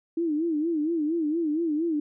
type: tone with vibrato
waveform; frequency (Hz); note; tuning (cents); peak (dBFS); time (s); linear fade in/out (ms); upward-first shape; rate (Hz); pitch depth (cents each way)
sine; 317.7; D#4; +36; -23; 0.17-2; 5; sine; 4.3; 130
effects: none